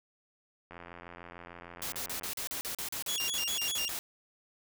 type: click train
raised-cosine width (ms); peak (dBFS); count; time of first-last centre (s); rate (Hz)
0.5; -31; 135; 0.71-2.257; 86.6
type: noise bursts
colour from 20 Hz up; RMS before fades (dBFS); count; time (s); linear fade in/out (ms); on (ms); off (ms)
white; -37; 16; 1.82-3.99; 0; 100; 38
type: tone with vibrato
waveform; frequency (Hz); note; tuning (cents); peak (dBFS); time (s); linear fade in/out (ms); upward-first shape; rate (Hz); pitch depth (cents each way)
25% pulse; 3068; G7; -38; -28; 3.08-3.89; 10; square; 5; 160
effects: none